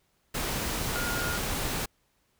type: tone in noise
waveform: sine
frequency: 1422 Hz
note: F6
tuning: 31 cents sharp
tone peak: -33 dBFS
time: 0.95-1.38 s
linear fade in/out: 10 ms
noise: pink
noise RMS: -31 dBFS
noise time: 0.34-1.86 s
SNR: -5 dB
effects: pink hiss -71 dBFS RMS until 2.39 s